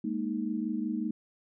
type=chord; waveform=sine; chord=Ab suspended second; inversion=none; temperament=equal; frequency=207.7 / 233.1 / 311.1 Hz; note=Ab3 / Bb3 / Eb4; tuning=0 / 0 / 0 cents; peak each=-34 / -33 / -34 dBFS; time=0.04-1.11 s; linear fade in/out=5 ms; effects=none